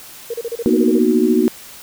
sine tone bursts, 466.2 Hz, A#4, in tune, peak -20 dBFS, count 10, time 0.3-0.987 s, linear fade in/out 5 ms, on 39 ms, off 33 ms
sine chord, B major seventh, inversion third, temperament equal, 233.1 / 246.9 / 311.1 / 370 Hz, A#3 / B3 / D#4 / F#4, 0 / 0 / 0 / 0 cents, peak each -17 / -18 / -17 / -16 dBFS, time 0.66-1.48 s, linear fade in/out 0 ms
effects white hiss -38 dBFS RMS until 1.82 s

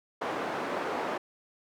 white band-pass noise, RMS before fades -33 dBFS, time 0.21-1.18 s, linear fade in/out 10 ms, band 290 to 940 Hz, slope 12 dB/octave, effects none

